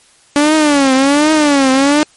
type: tone with vibrato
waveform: sawtooth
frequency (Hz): 286.1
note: D4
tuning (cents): -45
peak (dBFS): -4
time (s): 0.36-2.03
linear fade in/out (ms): 0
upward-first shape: triangle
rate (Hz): 1.3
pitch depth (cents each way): 170
effects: white hiss -48 dBFS RMS until 2.16 s + MP3 48 kbps